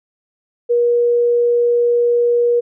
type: tone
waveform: sine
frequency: 478 Hz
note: A#4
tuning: 43 cents sharp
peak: -11 dBFS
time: 0.69-2.61 s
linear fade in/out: 20 ms
effects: none